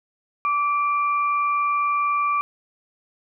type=tone pair together; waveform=sine; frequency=1162.2 / 2376 Hz; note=D6 / D7; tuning=-18 / +20 cents; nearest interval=octave; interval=1238 cents; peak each=-19 / -29 dBFS; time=0.45-2.41 s; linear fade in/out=0 ms; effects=none